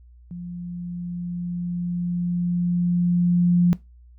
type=tone with level ramp; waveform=sine; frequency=175.4 Hz; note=F3; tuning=8 cents sharp; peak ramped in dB=-31 to -13 dBFS; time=0.31-3.73 s; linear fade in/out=0 ms; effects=noise-tail reverb RT60 0.2 s tail -19 dB re dry + added 60 Hz sine -46 dBFS peak until 4.18 s